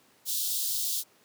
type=high-pass noise; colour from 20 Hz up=white; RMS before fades=-30 dBFS; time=0.25-1.04 s; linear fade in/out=50 ms; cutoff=3300 Hz; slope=48 dB/octave; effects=pink hiss -62 dBFS RMS until 1.24 s + high-pass 200 Hz 12 dB/octave